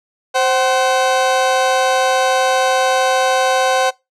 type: tone pair together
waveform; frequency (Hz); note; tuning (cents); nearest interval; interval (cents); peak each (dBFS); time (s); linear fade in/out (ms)
30% pulse; 523.3 / 758.4; C5 / F#5; 0 / +43; tritone; 643; -13; 0.34-3.91; 20
effects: noise-tail reverb RT60 0.2 s tail -21 dB re dry + low-pass 8000 Hz 12 dB/octave